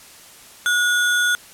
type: tone with sample-and-hold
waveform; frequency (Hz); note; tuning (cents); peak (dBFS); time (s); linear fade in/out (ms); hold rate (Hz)
sine; 1450; F#6; -35; -15; 0.66-1.35; 0; 4900
effects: white hiss -44 dBFS RMS until 1.53 s + low-pass 12000 Hz 12 dB/octave